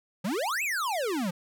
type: exponential two-way sweep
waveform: square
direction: up then down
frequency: 166.6 to 2700 to 166.6 Hz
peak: -28 dBFS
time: 0.24-1.31 s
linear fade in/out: 10 ms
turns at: 0.63 s
effects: none